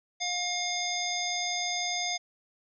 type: harmonic tone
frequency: 713 Hz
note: F5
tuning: 36 cents sharp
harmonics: 1 / 3 / 5 / 7 / 9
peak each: -35 / -35 / -35 / -35 / -35 dBFS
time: 0.2-2.18 s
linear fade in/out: 20 ms
effects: none